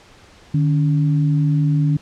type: tone pair together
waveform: sine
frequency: 150.9 / 280.5 Hz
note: D3 / C#4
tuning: +47 / +21 cents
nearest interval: major seventh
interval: 1074 cents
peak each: -14 / -23 dBFS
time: 0.54-1.97 s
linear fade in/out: 5 ms
effects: pink hiss -47 dBFS RMS until 2.01 s + low-pass 6000 Hz 12 dB/octave